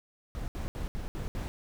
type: noise bursts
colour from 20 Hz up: brown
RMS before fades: -35 dBFS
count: 6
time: 0.35-1.48 s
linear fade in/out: 0 ms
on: 130 ms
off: 70 ms
effects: none